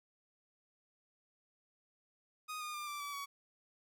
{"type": "tone with pitch steps", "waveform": "sawtooth", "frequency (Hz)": [1244.5, 1220.3, 1196.6, 1173.3, 1150.5, 1128.1], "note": ["D#6", "D#6", "D6", "D6", "D6", "C#6"], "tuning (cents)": [0, -34, 32, -2, -36, 30], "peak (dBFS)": -37, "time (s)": [2.48, 3.26], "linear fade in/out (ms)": 20, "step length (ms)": 130, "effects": ["13-bit"]}